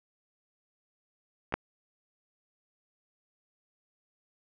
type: clicks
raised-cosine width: 0.5 ms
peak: -23 / -11 dBFS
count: 2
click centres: 1.524 / 1.54 s
effects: none